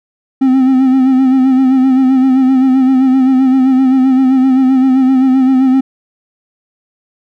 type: tone with vibrato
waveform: triangle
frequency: 261.6 Hz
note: C4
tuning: in tune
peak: -4 dBFS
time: 0.41-5.81 s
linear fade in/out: 10 ms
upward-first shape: sine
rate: 7.7 Hz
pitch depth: 43 cents each way
effects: none